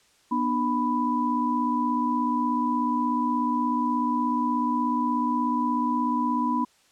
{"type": "tone cluster", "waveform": "sine", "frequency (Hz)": [243.7, 300.3, 991], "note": ["B3", "D4", "B5"], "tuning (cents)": [-23, 39, 6], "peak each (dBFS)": [-26, -29, -25], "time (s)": [0.31, 6.65], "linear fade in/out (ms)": 10, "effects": ["white hiss -61 dBFS RMS until 6.91 s", "low-pass 8000 Hz 12 dB/octave"]}